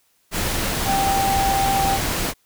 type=tone in noise; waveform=sine; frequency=784 Hz; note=G5; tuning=in tune; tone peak=-18 dBFS; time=0.85-1.99 s; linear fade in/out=50 ms; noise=pink; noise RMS=-23 dBFS; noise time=0.31-2.34 s; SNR=+2 dB; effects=white hiss -63 dBFS RMS until 2.45 s